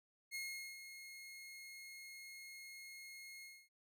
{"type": "tone with ADSR envelope", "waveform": "sawtooth", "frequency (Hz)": 2154, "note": "C7", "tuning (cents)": 50, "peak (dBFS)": -38, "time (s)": [0.31, 3.69], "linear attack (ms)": 39, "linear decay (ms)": 420, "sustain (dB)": -10, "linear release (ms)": 260, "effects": []}